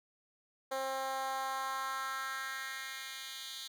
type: tone with high-pass filter sweep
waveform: 10% pulse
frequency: 266.3 Hz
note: C4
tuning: 31 cents sharp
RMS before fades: -39 dBFS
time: 0.71-3.68 s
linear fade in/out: 10 ms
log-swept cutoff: 530 to 3500 Hz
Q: 2.3
effects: none